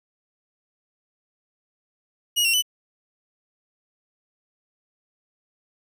sawtooth tone with pitch steps, 2893 / 2737 / 2988 Hz, F#7 / F7 / F#7, -40 / -36 / +16 cents, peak -15 dBFS, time 2.36-2.624 s, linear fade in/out 20 ms, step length 88 ms, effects none

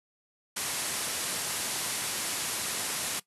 white low-pass noise, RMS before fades -33 dBFS, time 0.56-3.2 s, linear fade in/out 10 ms, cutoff 12000 Hz, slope 96 dB/octave, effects noise-tail reverb RT60 0.1 s tail -18 dB re dry + high-pass 100 Hz 12 dB/octave

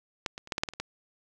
clicks, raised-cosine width 0.2 ms, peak -12 / -22 / -30 / -12 / -12 / -8 / -17 / -27 / -16 dBFS, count 9, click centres 0.262 / 0.379 / 0.474 / 0.522 / 0.581 / 0.635 / 0.688 / 0.736 / 0.8 s, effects none

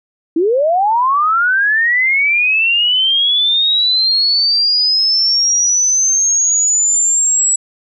sine linear sweep, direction up, 308.1 to 7810 Hz, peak -10 dBFS, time 0.36-7.56 s, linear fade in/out 5 ms, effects none

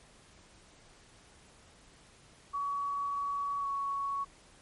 sine tone with pitch glide, 1130 to 1114.4 Hz, C#6 to C#6, +33 to +9 cents, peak -31 dBFS, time 2.53-4.25 s, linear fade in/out 20 ms, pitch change -24 cents, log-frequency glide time 3.6-3.66 s, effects pink hiss -59 dBFS RMS until 4.61 s + MP3 48 kbps

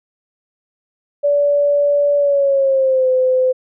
sine tone with pitch glide, 576 to 513.2 Hz, D5 to C5, -34 to -34 cents, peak -11 dBFS, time 1.23-3.53 s, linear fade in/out 20 ms, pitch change -200 cents, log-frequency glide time 2.17-3.09 s, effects none

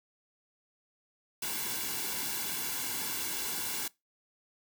white noise with comb filter, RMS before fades -35 dBFS, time 1.42-3.88 s, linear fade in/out 5 ms, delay 1.6 ms, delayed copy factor -0.65, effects noise-tail reverb RT60 0.2 s tail -22 dB re dry

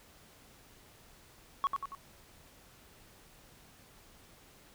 sine tone with echo, 1108.7 Hz, C#6, in tune, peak -23 dBFS, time 1.64-1.67 s, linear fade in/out 0 ms, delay 93 ms, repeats 3, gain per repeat -6 dB, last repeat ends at 1.949 s, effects tanh soft clip ceiling -25 dBFS + pink hiss -59 dBFS RMS until 4.74 s

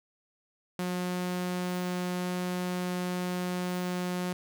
sawtooth tone, 180.1 Hz, F#3, 46 cents flat, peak -26 dBFS, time 0.79-4.33 s, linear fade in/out 2 ms, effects none

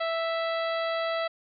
harmonic tone, 659.3 Hz, E5, in tune, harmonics 1 / 2 / 3 / 4 / 5 / 6 / 7, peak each -28 / -33 / -36 / -42 / -41 / -42 / -47 dBFS, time 0-1.28 s, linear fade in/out 10 ms, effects none

